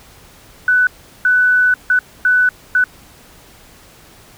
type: tone bursts at uneven times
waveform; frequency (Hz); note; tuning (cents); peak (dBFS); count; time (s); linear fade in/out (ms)
sine; 1493; F#6; +15; -9; 5; 0.68-0.87 / 1.25-1.74 / 1.9-1.99 / 2.25-2.49 / 2.75-2.84; 2
effects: pink hiss -44 dBFS RMS until 4.37 s